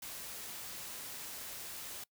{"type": "noise", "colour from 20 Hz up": "white", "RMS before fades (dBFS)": -45, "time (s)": [0.02, 2.04], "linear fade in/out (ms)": 5, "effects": ["noise-tail reverb RT60 0.1 s tail -23 dB re dry"]}